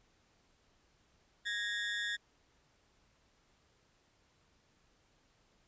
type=ring-modulated tone; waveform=30% pulse; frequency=1760 Hz; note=A6; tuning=in tune; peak=-29 dBFS; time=1.45-2.17 s; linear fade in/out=20 ms; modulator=104 Hz; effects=pink hiss -71 dBFS RMS until 5.67 s + resampled to 16000 Hz